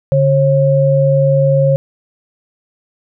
sine tone pair together, 143.29 / 541 Hz, D3 / C#5, -42 / -42 cents, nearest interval octave + major seventh, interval 2300 cents, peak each -11 dBFS, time 0.12-1.76 s, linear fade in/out 0 ms, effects none

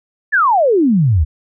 sine exponential sweep, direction down, 1804 to 69.3 Hz, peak -9 dBFS, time 0.32-1.25 s, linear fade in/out 20 ms, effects none

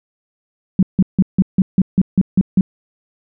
sine tone bursts, 188.6 Hz, F#3, 33 cents sharp, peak -7 dBFS, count 10, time 0.79-2.61 s, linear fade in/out 2 ms, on 38 ms, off 160 ms, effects none

